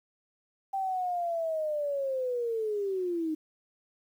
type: linear sweep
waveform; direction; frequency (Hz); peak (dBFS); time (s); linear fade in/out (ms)
sine; down; 784 to 306.5; -28; 0.73-3.35; 10
effects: 10-bit